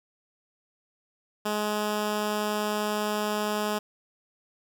10% pulse tone, 210.4 Hz, G#3, 23 cents sharp, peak -18 dBFS, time 1.45-3.79 s, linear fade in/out 10 ms, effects none

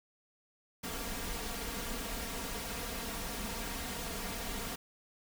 pink noise with comb filter, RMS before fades -39 dBFS, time 0.83-4.76 s, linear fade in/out 10 ms, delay 4.3 ms, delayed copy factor +0.65, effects none

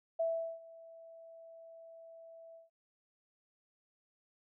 sine tone with ADSR envelope, 659.3 Hz, E5, in tune, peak -29 dBFS, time 0.19-2.7 s, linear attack 11 ms, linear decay 390 ms, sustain -22 dB, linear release 150 ms, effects none

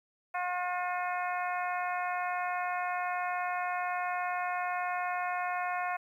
harmonic tone, 358.8 Hz, F4, 47 cents sharp, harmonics 2 / 3 / 4 / 5 / 6 / 7, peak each -33 / -37 / -39 / -41 / -43 / -44 dBFS, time 0.34-5.97 s, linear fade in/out 10 ms, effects 11-bit

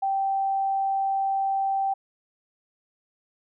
sine tone, 780 Hz, G5, 9 cents flat, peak -22 dBFS, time 0.02-1.94 s, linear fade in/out 10 ms, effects none

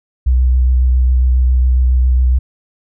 sine tone with vibrato, 63 Hz, B1, 35 cents sharp, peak -8 dBFS, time 0.26-2.39 s, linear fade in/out 10 ms, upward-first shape sine, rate 7.3 Hz, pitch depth 19 cents each way, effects none

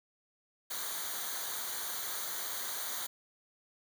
white noise with comb filter, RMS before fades -38 dBFS, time 0.7-3.07 s, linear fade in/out 10 ms, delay 0.38 ms, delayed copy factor -0.75, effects none

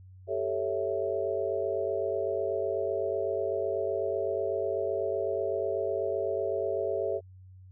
sine chord, A dominant seventh, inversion third, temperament equal, 392 / 440 / 554.4 / 659.3 Hz, G4 / A4 / C#5 / E5, 0 / 0 / 0 / 0 cents, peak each -33 dBFS, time 0.27-7.21 s, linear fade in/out 50 ms, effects added 93 Hz sine -48 dBFS peak until 7.71 s

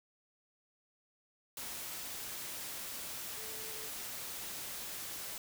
sine tone in noise, 437.6 Hz, A4, 9 cents flat, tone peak -53 dBFS, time 3.37-3.89 s, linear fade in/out 2 ms, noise white, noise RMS -43 dBFS, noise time 1.57-5.38 s, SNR -13 dB, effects none

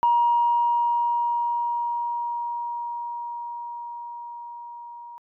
sine tone with level ramp, 949 Hz, A#5, 31 cents sharp, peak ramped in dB -15 to -38 dBFS, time 0.03-5.18 s, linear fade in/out 0 ms, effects tanh soft clip ceiling -11 dBFS

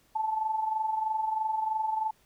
sine tone with amplitude modulation, 874 Hz, A5, 12 cents flat, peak -24 dBFS, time 0.15-2.11 s, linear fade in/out 10 ms, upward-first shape sine, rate 23.1 Hz, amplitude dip 60%, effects pink hiss -65 dBFS RMS until 2.25 s

